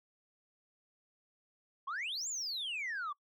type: exponential two-way sweep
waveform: sine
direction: up then down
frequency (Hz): 1029 to 7459 to 1119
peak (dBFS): -34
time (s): 1.87-3.13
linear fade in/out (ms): 10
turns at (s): 2.28
effects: noise-tail reverb RT60 0.1 s tail -25 dB re dry + tanh soft clip ceiling -34 dBFS